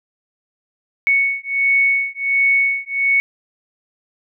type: beating tone pair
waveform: sine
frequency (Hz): 2217 / 2218.4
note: C#7 / C#7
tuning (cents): 0 / +1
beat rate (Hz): 1.4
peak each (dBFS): -17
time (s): 1.07-3.2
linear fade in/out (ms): 0
effects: none